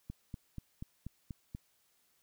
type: click train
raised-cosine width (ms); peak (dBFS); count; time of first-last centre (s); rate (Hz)
5; -29; 7; 0.1-1.549; 4.14
effects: white hiss -73 dBFS RMS until 2.22 s